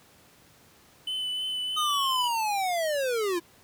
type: tone with vibrato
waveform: triangle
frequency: 3016 Hz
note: F#7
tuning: 32 cents sharp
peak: -27 dBFS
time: 1.07-2.28 s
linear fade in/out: 5 ms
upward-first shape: triangle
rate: 3.2 Hz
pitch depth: 20 cents each way
type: linear sweep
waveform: square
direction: down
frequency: 1247 to 329.6 Hz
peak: -26 dBFS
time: 1.76-3.4 s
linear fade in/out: 20 ms
effects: pink hiss -57 dBFS RMS until 3.63 s + high-pass 80 Hz 12 dB/octave